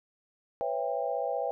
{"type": "chord", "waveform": "sine", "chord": "C# half-diminished seventh", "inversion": "third", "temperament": "just", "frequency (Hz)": [498.9, 554.4, 665.2, 798.3], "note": ["B4", "C#5", "E5", "G5"], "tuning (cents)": [17, 0, 16, 31], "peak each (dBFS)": -34, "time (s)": [0.61, 1.51], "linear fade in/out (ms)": 0, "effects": []}